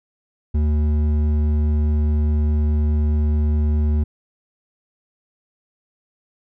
sine tone with hard clipping, 75.4 Hz, D2, 46 cents sharp, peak -17 dBFS, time 0.54-4.04 s, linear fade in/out 10 ms, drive 8 dB, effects none

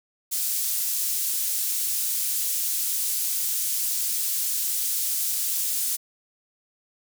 pink high-pass noise, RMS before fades -26 dBFS, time 0.31-5.97 s, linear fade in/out 20 ms, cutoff 8000 Hz, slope 12 dB/octave, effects none

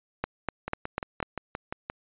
two click trains, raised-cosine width 0.5 ms, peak -17 / -12 dBFS, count 8 / 5, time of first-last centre 0.68-1.9 / 0.24-1.228 s, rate 5.74 / 4.05 Hz, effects resampled to 8000 Hz

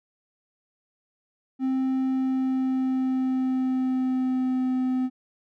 triangle tone with pitch glide, 262.4 to 256.4 Hz, C4 to C4, +5 to -35 cents, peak -20 dBFS, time 1.59-5.1 s, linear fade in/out 50 ms, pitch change -40 cents, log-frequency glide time 2.05-4.72 s, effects none

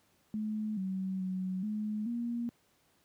sine tone with pitch steps, 214.6 / 189.4 / 186.3 / 212.5 / 236.6 Hz, A3 / F#3 / F#3 / G#3 / A#3, -43 / +41 / +12 / +40 / +26 cents, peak -32 dBFS, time 0.34-2.49 s, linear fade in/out 0 ms, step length 430 ms, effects pink hiss -70 dBFS RMS until 3.04 s + high-pass 80 Hz 12 dB/octave

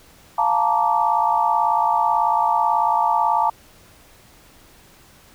sine chord, Bb major seventh, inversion second, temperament just, 699.2 / 874.1 / 932.3 / 1165.4 Hz, F5 / A5 / Bb5 / D6, +2 / -12 / 0 / -14 cents, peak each -24 / -19 / -20 / -24 dBFS, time 0.38-3.5 s, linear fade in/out 5 ms, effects pink hiss -50 dBFS RMS until 5.34 s

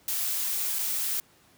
blue noise with dropouts, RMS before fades -29 dBFS, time 0.08-1.2 s, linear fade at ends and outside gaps 1 ms, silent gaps 0.787-0.79 s, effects pink hiss -60 dBFS RMS until 1.57 s + high-pass 80 Hz 12 dB/octave

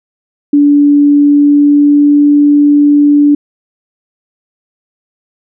sine tone with pitch glide, 289 to 291 Hz, D4 to D4, -28 to -16 cents, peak -3 dBFS, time 0.53-3.35 s, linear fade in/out 5 ms, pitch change +12 cents, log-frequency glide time 1.18-2.28 s, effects none

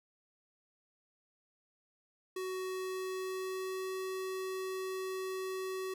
square tone with pitch glide, 373.4 to 377.1 Hz, F#4 to F#4, +16 to +33 cents, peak -37 dBFS, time 2.36-5.94 s, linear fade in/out 5 ms, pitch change +17 cents, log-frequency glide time 2.55-3.94 s, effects none

